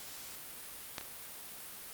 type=clicks; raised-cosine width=0.2 ms; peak=-19 / -26 dBFS; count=2; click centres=0.982 / 1.011 s; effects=white hiss -47 dBFS RMS until 1.93 s + Opus 48 kbps